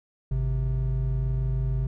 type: tone pair together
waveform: triangle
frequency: 52.47 / 130.81 Hz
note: G#1 / C3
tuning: +18 / 0 cents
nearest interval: octave + major third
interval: 1582 cents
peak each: -24 dBFS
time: 0.31-1.87 s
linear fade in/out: 5 ms
effects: none